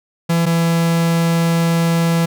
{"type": "tone pair in turn", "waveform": "45% pulse", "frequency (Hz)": [167.8, 166.96], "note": ["E3", "E3"], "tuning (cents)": [31, 22], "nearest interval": "unison", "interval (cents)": 9, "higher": "first", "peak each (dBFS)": -13, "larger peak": "neither", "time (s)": [[0.29, 0.46], [0.46, 2.26]], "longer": "second", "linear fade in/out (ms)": 10, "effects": []}